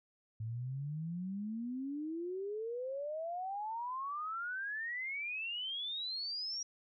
sine exponential sweep, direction up, 107.7 to 5720 Hz, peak -37 dBFS, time 0.4-6.63 s, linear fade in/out 5 ms, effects none

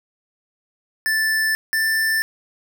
square tone pair in turn, 1760 / 1773.3 Hz, A6 / A6, 0 / +13 cents, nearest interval unison, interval 13 cents, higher second, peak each -18 / -18 dBFS, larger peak neither, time 1.06-1.55 / 1.73-2.22 s, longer neither, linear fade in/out 0 ms, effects none

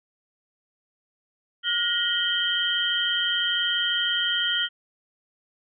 sine tone cluster, 1430 / 1887 / 2982 / 3163 Hz, F6 / A#6 / F#7 / G7, +41 / +21 / +13 / +15 cents, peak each -28 / -31 / -30 / -24 dBFS, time 1.63-4.69 s, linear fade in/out 50 ms, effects none

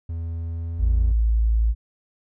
triangle tone with pitch glide, 83 to 83.87 Hz, E2 to E2, +12 to +30 cents, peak -24 dBFS, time 0.09-1.12 s, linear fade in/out 5 ms, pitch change +18 cents, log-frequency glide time 0.49-0.86 s
sine tone, 55.5 Hz, A1, 16 cents sharp, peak -16 dBFS, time 0.78-1.75 s, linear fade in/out 50 ms
effects none

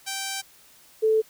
5% pulse / sine tone pair in turn, 780 / 438.5 Hz, G5 / A4, -9 / -6 cents, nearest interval minor seventh, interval 997 cents, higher first, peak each -17 dBFS, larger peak neither, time 0.06-0.42 / 1.02-1.22 s, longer first, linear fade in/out 20 ms, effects white hiss -54 dBFS RMS until 1.29 s

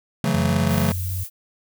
square chord, F# minor seventh, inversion second, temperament just, 138.75 / 166.5 / 185 / 222 Hz, C#3 / E3 / F#3 / A3, +2 / +18 / 0 / +16 cents, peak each -25 dBFS, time 0.24-0.92 s, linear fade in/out 2 ms
sine tone with pitch glide, 91 to 91.84 Hz, F#2 to F#2, -28 to -12 cents, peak -24 dBFS, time 0.34-1.24 s, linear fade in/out 10 ms, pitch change +16 cents, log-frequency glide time 0.96-1.09 s
violet noise, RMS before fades -33 dBFS, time 0.67-1.3 s, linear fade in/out 50 ms
effects none

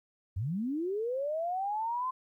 sine linear sweep, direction up, 82.41 to 1046.5 Hz, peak -30 dBFS, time 0.36-2.11 s, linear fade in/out 10 ms, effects 12-bit

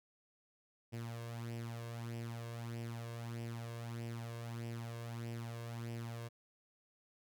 sawtooth tone with flanger, 116.6 Hz, A#2, 1 cent sharp, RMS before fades -44 dBFS, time 0.92-6.29 s, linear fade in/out 20 ms, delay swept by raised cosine 0.37 to 1.87 ms, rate 1.6 Hz, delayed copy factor +0.6, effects none

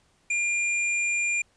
square tone, 2400 Hz, D7, 37 cents sharp, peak -24 dBFS, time 0.3-1.42 s, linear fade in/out 5 ms, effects pink hiss -65 dBFS RMS until 1.56 s + resampled to 22050 Hz

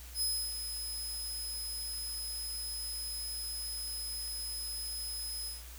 20% pulse tone with ADSR envelope, 5080 Hz, D#8, 35 cents sharp, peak -24 dBFS, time 0.14-5.64 s, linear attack 76 ms, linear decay 300 ms, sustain -8 dB, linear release 170 ms, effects added 60 Hz sine -47 dBFS peak until 5.78 s + white hiss -52 dBFS RMS until 5.78 s

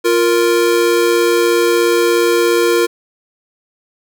square tone pair together, 349.3 / 466.2 Hz, F4 / A#4, 0 / 0 cents, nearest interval perfect fourth, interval 500 cents, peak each -14 dBFS, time 0.04-2.87 s, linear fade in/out 20 ms, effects none

